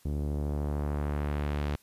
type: tone with low-pass filter sweep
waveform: sawtooth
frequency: 73.2 Hz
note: D2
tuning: 5 cents flat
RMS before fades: -31 dBFS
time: 0.05-1.76 s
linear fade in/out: 5 ms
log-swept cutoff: 340 to 4200 Hz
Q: 0.81
effects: white hiss -62 dBFS RMS until 1.82 s + resampled to 32000 Hz